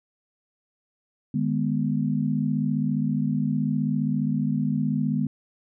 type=chord; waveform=sine; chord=G# minor; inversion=second; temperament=equal with one note detuned; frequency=152.45 / 207.7 / 246.9 Hz; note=D#3 / G#3 / B3; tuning=-35 / 0 / 0 cents; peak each=-26 dBFS; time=1.34-5.27 s; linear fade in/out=5 ms; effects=none